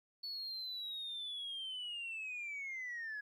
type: linear sweep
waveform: sine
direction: down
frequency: 4448 to 1661.2 Hz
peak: -39 dBFS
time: 0.23-3.21 s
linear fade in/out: 10 ms
effects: tanh soft clip ceiling -38 dBFS + 13-bit

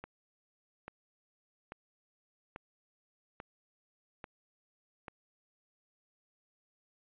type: click train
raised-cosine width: 0.5 ms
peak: -28 dBFS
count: 7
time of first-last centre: 0.04-5.082 s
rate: 1.19 Hz
effects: resampled to 8000 Hz

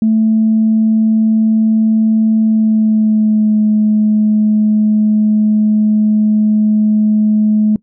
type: tone with pitch glide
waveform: sine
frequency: 220 to 213.4 Hz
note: A3 to G#3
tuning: 0 to +47 cents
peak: -7 dBFS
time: 0.02-7.76 s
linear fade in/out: 2 ms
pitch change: -53 cents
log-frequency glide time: 2.4-3.59 s
effects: noise-tail reverb RT60 0.1 s tail -22 dB re dry + tanh soft clip ceiling -3 dBFS

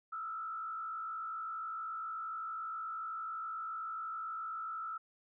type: tone with frequency modulation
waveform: sine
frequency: 1318.5 Hz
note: E6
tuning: in tune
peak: -38 dBFS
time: 0.12-4.98 s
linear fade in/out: 10 ms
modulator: 55.8 Hz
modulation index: 0.77
effects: none

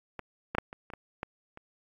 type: clicks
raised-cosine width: 0.5 ms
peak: -22 / -15 / -9 / -27 / -30 / -24 / -19 / -30 dBFS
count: 8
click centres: 0.193 / 0.55 / 0.584 / 0.729 / 0.902 / 0.936 / 1.231 / 1.574 s
effects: AAC 64 kbps

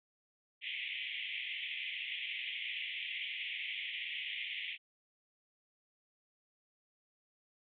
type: band-pass noise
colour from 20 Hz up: pink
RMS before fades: -41 dBFS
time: 0.61-4.78 s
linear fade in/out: 50 ms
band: 2000 to 3400 Hz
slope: 96 dB/octave
effects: none

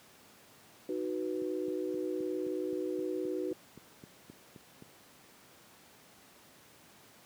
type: chord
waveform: sine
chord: B major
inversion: first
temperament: equal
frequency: 311.1 / 370 / 493.9 Hz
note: D#4 / F#4 / B4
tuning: 0 / 0 / 0 cents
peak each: -37 / -35 / -39 dBFS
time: 0.89-3.53 s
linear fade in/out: 2 ms
type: click train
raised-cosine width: 3 ms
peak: -34 dBFS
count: 14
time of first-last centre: 1.42-4.823 s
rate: 3.82 Hz
effects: pink hiss -58 dBFS RMS until 7.25 s + high-pass 150 Hz 12 dB/octave

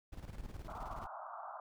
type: noise with tremolo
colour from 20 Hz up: brown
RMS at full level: -45 dBFS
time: 0.12-1.07 s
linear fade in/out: 10 ms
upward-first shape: square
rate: 19 Hz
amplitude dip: 60%
type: band-pass noise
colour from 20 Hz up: pink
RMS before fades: -47 dBFS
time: 0.68-1.6 s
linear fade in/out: 2 ms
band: 630 to 1400 Hz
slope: 96 dB/octave
effects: none

